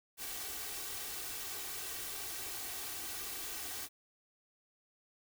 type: noise with comb filter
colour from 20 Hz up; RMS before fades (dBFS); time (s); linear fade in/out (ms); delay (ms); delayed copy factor
white; -42; 0.17-3.89; 50; 2.6; +0.65
effects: none